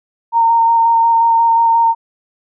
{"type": "tone with vibrato", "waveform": "sine", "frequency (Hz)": 920, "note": "A#5", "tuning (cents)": -23, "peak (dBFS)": -8, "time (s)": [0.32, 1.95], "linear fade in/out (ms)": 50, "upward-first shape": "square", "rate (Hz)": 5.6, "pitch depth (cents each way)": 11, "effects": []}